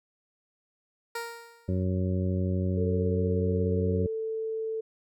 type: tone with exponential decay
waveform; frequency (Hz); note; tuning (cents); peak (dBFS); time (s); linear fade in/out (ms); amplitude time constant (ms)
15% pulse; 466.2; A#4; 0; -24; 1.15-1.84; 5; 150
type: harmonic tone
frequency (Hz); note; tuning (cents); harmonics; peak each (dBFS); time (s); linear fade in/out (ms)
92.5; F#2; 0; 1 / 2 / 3 / 4 / 5 / 6; -27 / -30 / -37 / -36 / -42 / -39; 1.68-4.07; 10
type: tone with pitch glide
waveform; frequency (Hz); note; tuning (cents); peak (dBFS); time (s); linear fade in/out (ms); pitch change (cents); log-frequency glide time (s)
sine; 446.3 to 443.2; A4 to A4; +25 to +13; -29; 2.77-4.81; 10; -12; 3.28-4.22
effects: none